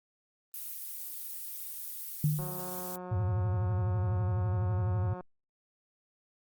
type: noise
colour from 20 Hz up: violet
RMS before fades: -40 dBFS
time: 0.54-2.96 s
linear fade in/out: 2 ms
type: tone with exponential decay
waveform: sine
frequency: 150.1 Hz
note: D3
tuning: 38 cents sharp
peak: -22 dBFS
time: 2.24-2.84 s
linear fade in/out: 2 ms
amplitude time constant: 130 ms
type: click train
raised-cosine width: 1 ms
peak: -29 dBFS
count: 511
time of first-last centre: 2.39-5.208 s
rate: 181 Hz
type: tone with vibrato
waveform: sine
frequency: 101.1 Hz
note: G#2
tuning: 46 cents flat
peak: -27 dBFS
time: 3.11-5.14 s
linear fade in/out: 10 ms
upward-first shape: sine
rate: 12 Hz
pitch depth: 200 cents each way
effects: Opus 24 kbps